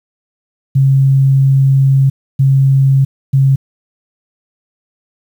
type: tone bursts at uneven times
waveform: sine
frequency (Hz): 135.5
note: C#3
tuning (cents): -39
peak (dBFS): -6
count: 3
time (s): 0.75-2.1 / 2.39-3.05 / 3.33-3.56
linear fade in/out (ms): 10
effects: 7-bit